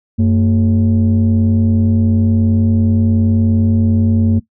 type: tone pair together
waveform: sine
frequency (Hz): 94.9 / 225.7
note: F#2 / A3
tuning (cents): +44 / +44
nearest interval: octave + minor third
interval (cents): 1500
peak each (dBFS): -10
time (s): 0.18-4.4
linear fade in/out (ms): 20
effects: noise-tail reverb RT60 0.1 s tail -17 dB re dry + tanh soft clip ceiling -6 dBFS